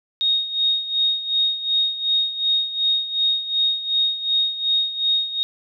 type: tone with tremolo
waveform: sine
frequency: 3729 Hz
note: A#7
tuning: in tune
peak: -15 dBFS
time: 0.21-5.43 s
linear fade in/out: 0 ms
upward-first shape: sine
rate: 2.7 Hz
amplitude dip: 75%
effects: none